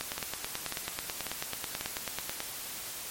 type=two click trains; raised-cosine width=0.2 ms; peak=-15 / -16 dBFS; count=23 / 4; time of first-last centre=0.01-2.404 / 0.18-1.81 s; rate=9.19 / 1.84 Hz; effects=white hiss -40 dBFS RMS until 3.1 s + MP3 64 kbps